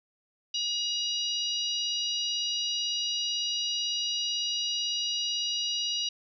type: harmonic tone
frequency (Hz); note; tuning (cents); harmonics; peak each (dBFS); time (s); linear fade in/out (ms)
958; A#5; +47; 3 / 4 / 5 / 6; -31 / -33 / -35 / -37; 0.54-6.09; 5
effects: none